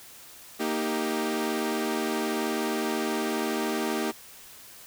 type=chord; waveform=sawtooth; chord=Eb major; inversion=second; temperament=equal with one note detuned; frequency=232.3 / 311.1 / 392 Hz; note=Bb3 / Eb4 / G4; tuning=-6 / 0 / 0 cents; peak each=-27 dBFS; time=0.59-4.12 s; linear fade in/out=20 ms; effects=white hiss -48 dBFS RMS until 4.86 s